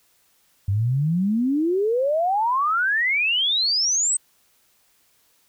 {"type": "exponential sweep", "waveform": "sine", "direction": "up", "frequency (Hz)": [94.4, 8320], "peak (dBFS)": -18, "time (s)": [0.68, 4.17], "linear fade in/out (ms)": 5, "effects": ["white hiss -62 dBFS RMS until 5.48 s"]}